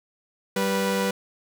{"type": "tone pair together", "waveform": "sawtooth", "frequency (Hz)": [194.62, 490.4], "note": ["G3", "B4"], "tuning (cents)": [-12, -12], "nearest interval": "octave + major third", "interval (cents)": 1600, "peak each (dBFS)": [-21, -21], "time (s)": [0.56, 1.11], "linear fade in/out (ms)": 5, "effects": []}